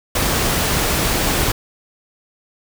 pink noise, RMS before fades -18 dBFS, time 0.15-1.52 s, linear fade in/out 5 ms, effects none

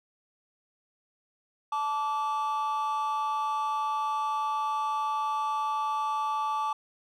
triangle tone pair together, 871.7 / 1162 Hz, A5 / D6, -16 / -19 cents, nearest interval perfect fourth, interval 497 cents, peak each -27 dBFS, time 1.72-6.73 s, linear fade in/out 5 ms, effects tanh soft clip ceiling -20 dBFS

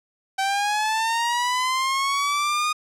sawtooth linear sweep, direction up, 768 to 1234 Hz, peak -17 dBFS, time 0.38-2.73 s, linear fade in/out 10 ms, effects low-pass 9000 Hz 12 dB/octave

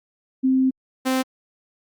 sine / sawtooth tone pair in turn, 261.6 / 260.4 Hz, C4 / C4, 0 / -8 cents, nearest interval unison, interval 8 cents, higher first, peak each -15 dBFS, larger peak neither, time 0.43-0.71 / 1.05-1.23 s, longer first, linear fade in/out 20 ms, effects Opus 48 kbps

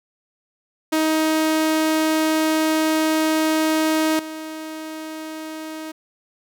sawtooth tone with level steps, 314.8 Hz, D#4, 20 cents sharp, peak -13 / -26 dBFS, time 0.92-5.92 s, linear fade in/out 10 ms, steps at 4.19 s, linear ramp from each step 2 ms, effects none

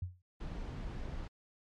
sine tone with exponential decay, 90 Hz, F#2, 47 cents flat, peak -32 dBFS, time 0.02-0.22 s, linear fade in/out 5 ms, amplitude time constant 42 ms
brown noise, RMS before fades -41 dBFS, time 0.4-1.28 s, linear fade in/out 10 ms
effects low-pass 5000 Hz 12 dB/octave + MP3 64 kbps

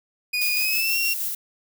30% pulse tone with pitch glide, 2467 to 2737 Hz, D#7 to F7, -15 to -36 cents, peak -19 dBFS, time 0.33-1.14 s, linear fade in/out 10 ms, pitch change +179 cents, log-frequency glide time 0.57-0.97 s
violet noise with tremolo, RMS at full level -26 dBFS, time 0.41-1.35 s, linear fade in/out 5 ms, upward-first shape square, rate 6.3 Hz, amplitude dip 30%
effects none

